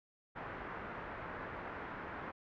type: low-pass noise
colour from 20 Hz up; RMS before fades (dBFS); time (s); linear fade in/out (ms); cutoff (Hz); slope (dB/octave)
white; -45; 0.35-2.32; 20; 1700; 24
effects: none

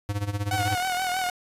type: tone with tremolo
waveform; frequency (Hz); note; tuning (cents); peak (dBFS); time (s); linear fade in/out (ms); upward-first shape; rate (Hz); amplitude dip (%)
square; 102.1; G#2; -29; -24; 0.09-0.75; 0; sine; 16; 80
type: tone with vibrato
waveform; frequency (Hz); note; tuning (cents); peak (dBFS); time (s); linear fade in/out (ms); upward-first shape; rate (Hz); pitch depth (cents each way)
sawtooth; 738; F#5; -5; -21; 0.51-1.3; 2; triangle; 6.3; 67
type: click train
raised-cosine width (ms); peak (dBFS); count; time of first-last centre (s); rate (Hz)
0.3; -20; 30; 0.58-1.289; 40.9
effects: resampled to 32000 Hz

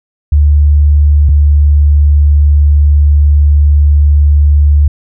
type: tone pair in turn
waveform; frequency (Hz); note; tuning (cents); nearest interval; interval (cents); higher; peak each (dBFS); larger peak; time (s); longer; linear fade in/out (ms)
sine; 73.42 / 73.13; D2 / D2; 0 / -7; unison; 7; first; -3; neither; 0.32-1.29 / 1.29-4.88; second; 5
effects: none

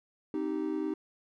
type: chord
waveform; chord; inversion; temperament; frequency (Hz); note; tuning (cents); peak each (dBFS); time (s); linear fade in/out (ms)
triangle; C minor; none; equal with one note detuned; 261.6 / 311.1 / 388.8; C4 / Eb4 / G4; 0 / 0 / -14; -36 / -30 / -34; 0.34-0.94; 2
effects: none

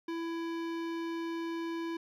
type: tone with hard clipping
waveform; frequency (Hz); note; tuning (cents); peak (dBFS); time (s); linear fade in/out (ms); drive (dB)
sine; 332.7; E4; +16; -36; 0.08-1.97; 5; 18
effects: none

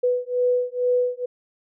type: beating tone pair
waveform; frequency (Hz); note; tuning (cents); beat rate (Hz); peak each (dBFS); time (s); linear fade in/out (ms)
sine; 493.9 / 496.1; B4 / B4; 0 / +8; 2.2; -22; 0.03-1.26; 10
effects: none

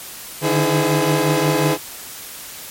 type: tone cluster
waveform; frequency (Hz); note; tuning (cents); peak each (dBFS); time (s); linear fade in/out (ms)
30% pulse; 148 / 153.6 / 324.6 / 419.1 / 508; D3 / D#3 / E4 / G#4 / B4; +14 / -22 / -27 / +16 / +49; -19; 0.41-1.78; 50
effects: white hiss -34 dBFS RMS until 2.7 s + MP3 64 kbps

